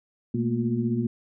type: tone cluster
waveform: sine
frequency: 121.3 / 221.2 / 236.5 / 356.1 Hz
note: B2 / A3 / A#3 / F4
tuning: -31 / +9 / +25 / +34 cents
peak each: -28 / -29 / -26 / -32 dBFS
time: 0.34-1.07 s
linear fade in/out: 5 ms
effects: none